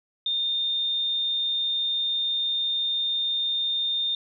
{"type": "tone", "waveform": "sine", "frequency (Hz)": 3633, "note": "A#7", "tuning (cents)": -45, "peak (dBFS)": -23, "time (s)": [0.26, 4.15], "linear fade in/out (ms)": 2, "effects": []}